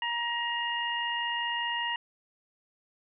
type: harmonic tone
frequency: 945 Hz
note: A#5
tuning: 23 cents sharp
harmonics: 1 / 2 / 3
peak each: -33 / -33 / -33 dBFS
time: 0.02-1.96 s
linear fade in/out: 2 ms
effects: none